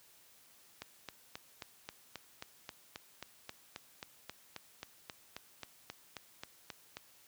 click train, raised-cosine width 0.2 ms, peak -25 dBFS, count 24, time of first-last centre 0.82-6.97 s, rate 3.74 Hz, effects white hiss -63 dBFS RMS until 7.27 s + high-pass 60 Hz 12 dB/octave

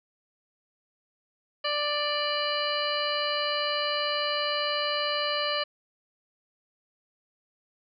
harmonic tone, 589 Hz, D5, 5 cents sharp, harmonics 1 / 2 / 3 / 4 / 5 / 7 / 8, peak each -31 / -32 / -35 / -37 / -32 / -34 / -37 dBFS, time 1.64-5.64 s, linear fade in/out 10 ms, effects none

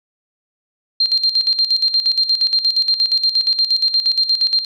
sine tone with tremolo, 4181 Hz, C8, 2 cents flat, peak -11 dBFS, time 1-4.65 s, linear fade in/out 5 ms, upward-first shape square, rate 8.5 Hz, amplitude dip 70%, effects none

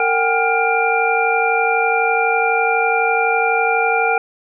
sine tone cluster, 457.7 / 753 / 805 / 1408 / 2378 Hz, A#4 / F#5 / G5 / F6 / D7, -32 / +30 / +46 / +14 / +21 cents, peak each -20 dBFS, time 0-4.18 s, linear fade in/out 2 ms, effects none

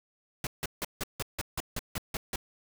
pink noise bursts, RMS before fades -33 dBFS, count 11, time 0.44-2.359 s, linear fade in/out 2 ms, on 29 ms, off 160 ms, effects none

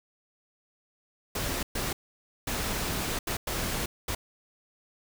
pink noise bursts at uneven times, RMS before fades -31 dBFS, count 6, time 1.35-1.63 / 1.75-1.93 / 2.47-3.19 / 3.27-3.37 / 3.47-3.86 / 4.08-4.15 s, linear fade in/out 5 ms, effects none

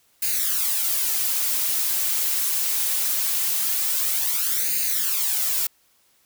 blue noise with flanger, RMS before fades -23 dBFS, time 0.22-5.67 s, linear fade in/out 5 ms, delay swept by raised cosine 0.44 to 5.84 ms, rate 0.22 Hz, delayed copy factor +0.7, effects white hiss -62 dBFS RMS until 6.25 s

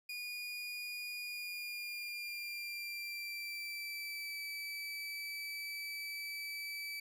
30% pulse tone with pitch glide, 2444 to 2307 Hz, D#7 to D7, -32 to -31 cents, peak -38 dBFS, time 0.09-7 s, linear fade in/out 5 ms, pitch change -99 cents, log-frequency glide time 1.18-4.4 s, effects none

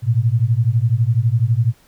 sine beating tone pair, 110 / 122 Hz, A2 / B2, 0 / -21 cents, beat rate 12 Hz, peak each -16 dBFS, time 0.02-1.74 s, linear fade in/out 50 ms, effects pink hiss -54 dBFS RMS until 1.87 s

